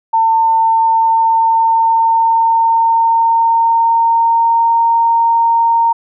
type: tone with pitch glide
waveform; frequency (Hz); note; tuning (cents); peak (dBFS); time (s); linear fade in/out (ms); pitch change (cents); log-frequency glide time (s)
sine; 901 to 923.1; A5 to A#5; +41 to -17; -8; 0.13-5.93; 10; +42; 0.68-4.79
effects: none